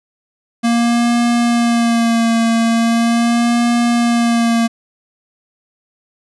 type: tone with vibrato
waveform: square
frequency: 233.1 Hz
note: A#3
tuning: in tune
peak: -12 dBFS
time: 0.63-4.68 s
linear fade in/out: 20 ms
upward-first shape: sine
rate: 0.4 Hz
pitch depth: 32 cents each way
effects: resampled to 24000 Hz